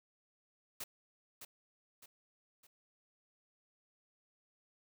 white noise with echo, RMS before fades -43 dBFS, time 0.8-0.84 s, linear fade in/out 5 ms, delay 610 ms, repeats 3, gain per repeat -7 dB, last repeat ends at 2.67 s, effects none

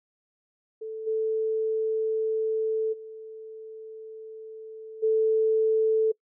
sine tone with level steps, 440 Hz, A4, in tune, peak -32 / -23 / -38 / -19 dBFS, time 0.81-6.12 s, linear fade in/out 10 ms, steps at 1.06 / 2.92 / 5.02 s, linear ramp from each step 20 ms, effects noise-tail reverb RT60 0.1 s tail -24 dB re dry

